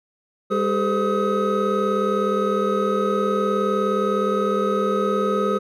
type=tone cluster; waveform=triangle; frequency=201.7 / 395.6 / 435.1 / 512 / 1266 Hz; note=G3 / G4 / A4 / C5 / D#6; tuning=+50 / +16 / -19 / -38 / +30 cents; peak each=-23 dBFS; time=0.5-5.59 s; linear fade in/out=20 ms; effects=none